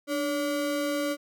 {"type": "ring-modulated tone", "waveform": "square", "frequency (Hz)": 431.8, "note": "A4", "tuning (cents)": -33, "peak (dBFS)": -24, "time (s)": [0.07, 1.17], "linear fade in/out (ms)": 50, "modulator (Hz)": 136, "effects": []}